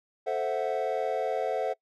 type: chord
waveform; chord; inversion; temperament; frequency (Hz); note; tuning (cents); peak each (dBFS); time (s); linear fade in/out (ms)
triangle; F# half-diminished seventh; first; equal; 440 / 523.3 / 659.3 / 740; A4 / C5 / E5 / F#5; 0 / 0 / 0 / 0; -30; 0.26-1.74; 20
effects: noise-tail reverb RT60 0.1 s tail -24 dB re dry + tanh soft clip ceiling -14 dBFS